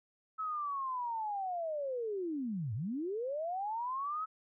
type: linear two-way sweep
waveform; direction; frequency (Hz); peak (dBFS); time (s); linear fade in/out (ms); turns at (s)
sine; down then up; 1302 to 98.6 to 1302; -34; 0.38-4.26; 20; 2.74
effects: none